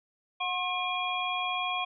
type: tone cluster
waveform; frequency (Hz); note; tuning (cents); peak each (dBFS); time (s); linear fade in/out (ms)
sine; 729 / 1074 / 2415 / 3308; F#5 / C6 / D7 / G#7; -26 / +45 / +48 / -8; -34 / -33 / -34 / -35; 0.4-1.85; 10
effects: none